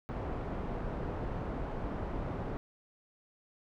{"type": "low-pass noise", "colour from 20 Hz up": "pink", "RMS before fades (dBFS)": -37, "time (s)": [0.09, 2.57], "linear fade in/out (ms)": 0, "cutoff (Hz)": 950, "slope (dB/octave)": 12, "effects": []}